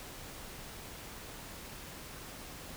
silence, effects pink hiss -47 dBFS RMS until 2.76 s

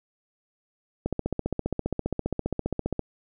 click train, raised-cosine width 2 ms, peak -13 dBFS, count 30, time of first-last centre 1.06-2.993 s, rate 15 Hz, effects none

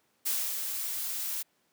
blue noise with ADSR envelope, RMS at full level -29 dBFS, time 0.25-1.43 s, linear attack 19 ms, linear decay 270 ms, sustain -5 dB, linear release 13 ms, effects pink hiss -71 dBFS RMS until 1.72 s + high-pass 200 Hz 12 dB/octave

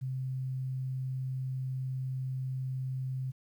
sine tone, 130.6 Hz, C3, 3 cents flat, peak -32 dBFS, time 0.01-3.32 s, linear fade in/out 20 ms, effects 11-bit

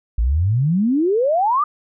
sine exponential sweep, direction up, 52.4 to 1244.5 Hz, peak -14 dBFS, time 0.18-1.64 s, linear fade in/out 5 ms, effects none

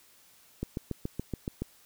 click train, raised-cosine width 3 ms, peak -19 dBFS, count 8, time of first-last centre 0.63-1.62 s, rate 7.07 Hz, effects white hiss -60 dBFS RMS until 1.85 s

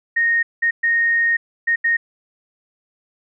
sine tone bursts at uneven times, 1856 Hz, A#6, 8 cents flat, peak -14 dBFS, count 5, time 0.16-0.43 / 0.62-0.71 / 0.83-1.37 / 1.67-1.76 / 1.84-1.97 s, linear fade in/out 10 ms, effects none

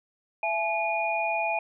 sine tone cluster, 670 / 850 / 2444 Hz, E5 / G#5 / D#7, +28 / +40 / -32 cents, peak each -29 dBFS, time 0.43-1.59 s, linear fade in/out 2 ms, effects none

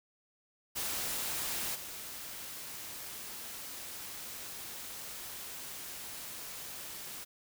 white noise with level steps, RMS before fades -36 / -44 dBFS, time 0.75-7.25 s, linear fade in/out 20 ms, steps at 1.74 s, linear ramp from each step 20 ms, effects none

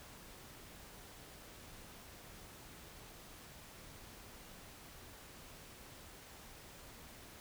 silence, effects pink hiss -55 dBFS RMS until 7.4 s

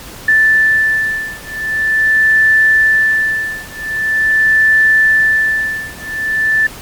sine beating tone pair, 1760 / 1760.44 Hz, A6 / A6, 0 / 0 cents, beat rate 0.44 Hz, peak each -12 dBFS, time 0.28-6.67 s, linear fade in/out 5 ms, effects pink hiss -32 dBFS RMS until 6.81 s + MP3 96 kbps

